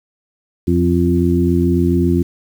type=harmonic tone with a mistuned harmonic; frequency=87.31 Hz; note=F2; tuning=in tune; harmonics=1 / 2 / 3 / 4; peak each=-17 / -17 / -17 / -17 dBFS; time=0.67-2.23 s; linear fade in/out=10 ms; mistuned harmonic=4; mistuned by=-17 cents; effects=7-bit